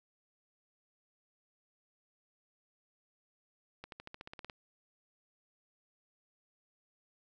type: accelerating click train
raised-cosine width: 0.3 ms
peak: -29 dBFS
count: 11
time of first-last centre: 3.84-4.498 s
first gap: 82 ms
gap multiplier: 0.95
effects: none